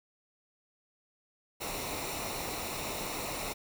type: noise with comb filter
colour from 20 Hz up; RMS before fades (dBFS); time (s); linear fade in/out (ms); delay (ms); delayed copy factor
pink; -37; 1.6-3.54; 20; 0.62; -0.6
effects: none